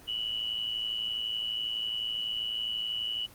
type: tone with amplitude modulation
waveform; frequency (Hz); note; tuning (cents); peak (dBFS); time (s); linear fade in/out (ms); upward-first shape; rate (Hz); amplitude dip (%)
sine; 2950; F#7; -6; -27; 0.07-3.27; 20; sine; 112; 65
effects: pink hiss -53 dBFS RMS until 3.34 s + Opus 24 kbps